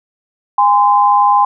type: tone pair together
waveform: sine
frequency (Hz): 818.3 / 1031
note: G#5 / C6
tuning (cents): -26 / -26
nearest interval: major third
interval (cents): 400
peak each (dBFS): -10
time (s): 0.58-1.45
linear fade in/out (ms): 5
effects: none